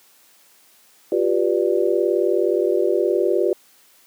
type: chord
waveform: sine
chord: G dominant seventh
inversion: third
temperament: just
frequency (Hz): 352.8 / 392 / 490 / 588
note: F4 / G4 / B4 / D5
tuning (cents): +18 / 0 / -14 / +2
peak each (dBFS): -20 / -20 / -23 / -24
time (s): 1.12-3.53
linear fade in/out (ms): 2
effects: white hiss -54 dBFS RMS until 4.06 s + high-pass 200 Hz 12 dB/octave